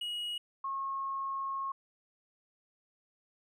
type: tone pair in turn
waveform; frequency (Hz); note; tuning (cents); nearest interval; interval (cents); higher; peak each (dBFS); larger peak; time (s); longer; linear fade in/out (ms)
triangle / sine; 2900 / 1086.3; F#7 / C#6; -35 / -35; octave + perfect fourth; 1700; first; -33 / -33; neither; 0.01-0.38 / 0.64-1.72; second; 5
effects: none